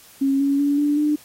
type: tone with pitch steps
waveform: sine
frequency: 273 / 279.2 / 285.6 / 292.1 / 298.7 Hz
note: C#4 / C#4 / D4 / D4 / D4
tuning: -26 / +13 / -48 / -9 / +29 cents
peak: -16 dBFS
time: 0.21-1.16 s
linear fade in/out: 10 ms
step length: 190 ms
effects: white hiss -48 dBFS RMS until 1.24 s + AAC 48 kbps